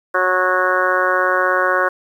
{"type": "harmonic tone", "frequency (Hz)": 183.7, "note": "F#3", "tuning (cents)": -12, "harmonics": [2, 3, 4, 5, 6, 7, 8, 9, 10], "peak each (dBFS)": [-24, -20, -27, -30, -19, -26, -19, -24, -30], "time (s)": [0.14, 1.89], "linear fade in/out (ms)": 10, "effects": ["8-bit"]}